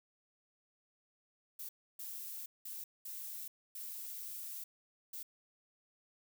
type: noise bursts at uneven times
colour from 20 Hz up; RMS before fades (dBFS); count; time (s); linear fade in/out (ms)
violet; -45; 6; 1.59-1.69 / 1.99-2.46 / 2.65-2.84 / 3.05-3.48 / 3.75-4.64 / 5.13-5.23; 5
effects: none